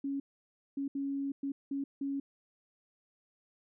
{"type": "tone bursts at uneven times", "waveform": "sine", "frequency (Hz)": 277.2, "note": "C#4", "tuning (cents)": 0, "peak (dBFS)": -32, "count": 6, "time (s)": [[0.04, 0.2], [0.77, 0.88], [0.95, 1.32], [1.43, 1.52], [1.71, 1.84], [2.01, 2.2]], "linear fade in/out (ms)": 5, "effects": []}